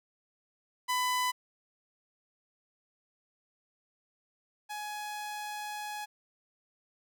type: tone pair in turn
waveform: sawtooth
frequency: 1000 / 839 Hz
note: B5 / G#5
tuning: +21 / +17 cents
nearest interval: minor third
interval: 304 cents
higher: first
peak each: -24 / -33 dBFS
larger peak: first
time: 0.88-1.32 / 4.69-6.06 s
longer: second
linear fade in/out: 20 ms
effects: none